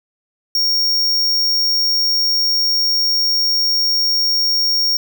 square tone, 5550 Hz, F8, 12 cents flat, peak -14 dBFS, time 0.55-4.97 s, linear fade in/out 2 ms, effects none

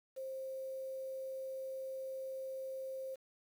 sine tone with quantisation, 529 Hz, C5, 19 cents sharp, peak -40 dBFS, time 0.16-3.16 s, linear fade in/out 20 ms, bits 10, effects none

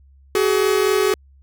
45% pulse tone pair together, 378.4 / 422.6 Hz, F#4 / G#4, +39 / +30 cents, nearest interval major second, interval 191 cents, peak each -18 dBFS, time 0.35-1.14 s, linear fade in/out 2 ms, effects added 68 Hz sine -47 dBFS peak until 1.42 s

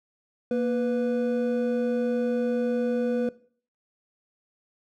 triangle tone pair together, 235.4 / 493.9 Hz, A#3 / B4, +17 / 0 cents, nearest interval octave + minor second, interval 1283 cents, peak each -24 / -23 dBFS, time 0.51-3.29 s, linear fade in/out 2 ms, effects noise-tail reverb RT60 0.5 s tail -20 dB re dry

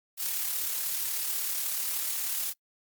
blue noise with amplitude modulation, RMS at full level -29 dBFS, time 0.17-2.54 s, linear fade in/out 50 ms, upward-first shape sine, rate 36.3 Hz, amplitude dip 40%, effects noise-tail reverb RT60 0.1 s tail -24 dB re dry + Opus 48 kbps

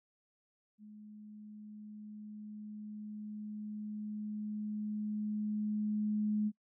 sine tone with level ramp, 211.3 Hz, G#3, 30 cents sharp, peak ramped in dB -50 to -29 dBFS, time 0.78-6.52 s, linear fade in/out 50 ms, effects noise-tail reverb RT60 0.1 s tail -26 dB re dry

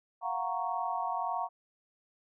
sine chord, Gb major seventh, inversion third, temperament equal, 698.5 / 740 / 932.3 / 1108.7 Hz, F5 / Gb5 / Bb5 / Db6, 0 / 0 / 0 / 0 cents, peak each -37 / -36 / -35 / -37 dBFS, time 0.21-1.49 s, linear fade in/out 50 ms, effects none

